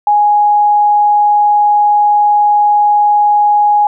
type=tone; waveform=sine; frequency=830.6 Hz; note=G#5; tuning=in tune; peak=-6 dBFS; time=0.07-3.87 s; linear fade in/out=2 ms; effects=none